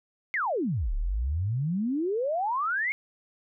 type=exponential two-way sweep; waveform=sine; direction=down then up; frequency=2217 to 33.49 to 2217 Hz; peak=-25 dBFS; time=0.34-2.92 s; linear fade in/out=0 ms; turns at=0.94 s; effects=none